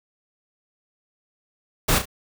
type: noise with echo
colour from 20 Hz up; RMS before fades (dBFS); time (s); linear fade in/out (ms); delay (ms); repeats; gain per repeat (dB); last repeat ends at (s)
pink; -19; 1.88-1.99; 10; 33; 2; -8; 2.056
effects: none